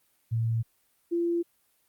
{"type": "tone pair in turn", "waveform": "sine", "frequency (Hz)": [114.1, 341.9], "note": ["A#2", "F4"], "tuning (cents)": [-37, -37], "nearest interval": "octave + perfect fifth", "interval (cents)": 1900, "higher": "second", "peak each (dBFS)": [-24, -24], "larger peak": "neither", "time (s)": [[0.31, 0.63], [1.11, 1.43]], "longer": "neither", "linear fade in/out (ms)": 20, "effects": ["white hiss -69 dBFS RMS until 1.88 s", "Opus 32 kbps"]}